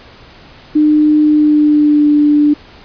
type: tone with pitch glide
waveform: sine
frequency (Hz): 302.7 to 295.3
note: D#4 to D4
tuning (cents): -48 to +10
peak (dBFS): -6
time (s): 0.75-2.54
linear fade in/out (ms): 10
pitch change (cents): -42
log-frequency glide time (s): 1.22-2.11
effects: pink hiss -39 dBFS RMS until 2.84 s + resampled to 11025 Hz